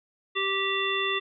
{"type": "harmonic tone", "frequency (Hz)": 390, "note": "G4", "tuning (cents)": -9, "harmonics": [1, 3, 5, 7, 9], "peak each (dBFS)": [-31, -31, -31, -31, -31], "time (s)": [0.35, 1.2], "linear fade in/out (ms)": 20, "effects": []}